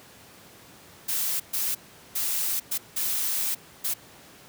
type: noise bursts at uneven times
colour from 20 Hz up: blue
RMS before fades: -27 dBFS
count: 6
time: 1.08-1.4 / 1.53-1.75 / 2.15-2.6 / 2.71-2.78 / 2.96-3.55 / 3.84-3.94 s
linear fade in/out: 10 ms
effects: pink hiss -50 dBFS RMS until 4.48 s + high-pass 100 Hz 12 dB/octave